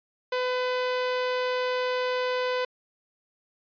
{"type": "tone", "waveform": "sawtooth", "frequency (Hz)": 503, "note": "B4", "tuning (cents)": 32, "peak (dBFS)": -21, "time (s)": [0.32, 2.65], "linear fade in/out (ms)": 5, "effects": ["resampled to 11025 Hz"]}